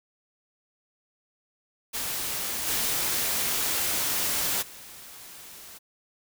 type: noise with level steps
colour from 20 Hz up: white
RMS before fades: -31 / -27 / -45 dBFS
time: 1.93-5.79 s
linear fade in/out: 20 ms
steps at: 2.66 / 4.61 s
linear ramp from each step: 20 ms
effects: none